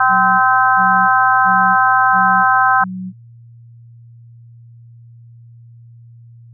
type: harmonic tone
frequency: 258.2 Hz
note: C4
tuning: 23 cents flat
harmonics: 3 / 4 / 5 / 6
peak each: -15 / -15 / -15 / -15 dBFS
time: 0-2.84 s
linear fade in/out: 5 ms
type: tone bursts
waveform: sine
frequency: 185.5 Hz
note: F#3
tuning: 5 cents sharp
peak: -23 dBFS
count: 5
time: 0.08-3.13 s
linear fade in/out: 50 ms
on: 330 ms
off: 350 ms
effects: added 117 Hz sine -38 dBFS peak until 6.53 s